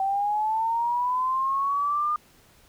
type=linear sweep; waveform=sine; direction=up; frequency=768 to 1216 Hz; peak=-22 dBFS; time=0-2.16 s; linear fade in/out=2 ms; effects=pink hiss -57 dBFS RMS until 2.68 s